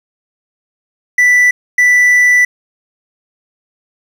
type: tone bursts at uneven times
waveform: triangle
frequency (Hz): 1975.5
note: B6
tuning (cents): 0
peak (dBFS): -4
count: 2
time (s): 1.18-1.51 / 1.78-2.45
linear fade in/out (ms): 5
effects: 7-bit